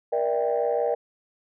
sine chord, E half-diminished seventh, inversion second, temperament just, 474.7 / 593.3 / 659.3 / 791.1 Hz, Bb4 / D5 / E5 / G5, +31 / +18 / 0 / +16 cents, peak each -24 / -26 / -29 / -29 dBFS, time 0.12-0.95 s, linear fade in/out 10 ms, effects tanh soft clip ceiling -14 dBFS

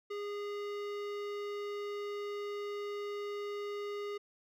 sine tone with hard clipping, 410 Hz, G#4, 22 cents flat, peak -39 dBFS, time 0.1-4.18 s, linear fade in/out 10 ms, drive 17 dB, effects none

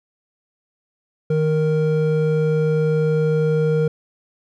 triangle tone pair together, 155.43 / 466.2 Hz, D#3 / A#4, -1 / 0 cents, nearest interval octave + perfect fifth, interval 1901 cents, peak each -16 dBFS, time 1.3-3.88 s, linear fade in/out 5 ms, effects none

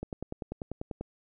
click train, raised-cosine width 2 ms, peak -22 dBFS, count 11, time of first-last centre 0.03-1.01 s, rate 10.2 Hz, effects none

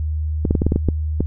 clicks, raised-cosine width 3 ms, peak -4 dBFS, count 9, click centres 0.452 / 0.509 / 0.552 / 0.619 / 0.666 / 0.721 / 0.76 / 0.887 / 1.206 s, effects added 77 Hz sine -19 dBFS peak until 1.26 s

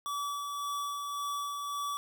square tone with tremolo, 1148 Hz, D6, 40 cents flat, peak -33 dBFS, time 0.06-1.97 s, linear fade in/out 0 ms, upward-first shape sine, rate 1.8 Hz, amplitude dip 30%, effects none

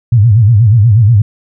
sine tone with vibrato, 110 Hz, A2, in tune, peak -3 dBFS, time 0.12-1.22 s, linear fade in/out 5 ms, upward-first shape sine, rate 8.3 Hz, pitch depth 190 cents each way, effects none

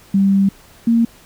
sine tone pair in turn, 196 / 231.3 Hz, G3 / A#3, 0 / -13 cents, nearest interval minor third, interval 287 cents, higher second, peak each -10 dBFS, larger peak neither, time 0.14-0.49 / 0.87-1.05 s, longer first, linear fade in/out 5 ms, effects pink hiss -46 dBFS RMS until 1.25 s

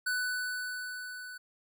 square tone with level ramp, 1493 Hz, F#6, 15 cents sharp, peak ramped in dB -29 to -43 dBFS, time 0.06-1.38 s, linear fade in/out 10 ms, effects none

